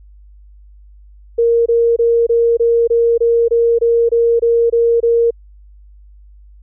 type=tone bursts; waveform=sine; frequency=466.2 Hz; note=A#4; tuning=in tune; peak=-9 dBFS; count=13; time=1.38-5.308 s; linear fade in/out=10 ms; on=280 ms; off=24 ms; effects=added 50 Hz sine -39 dBFS peak until 6.62 s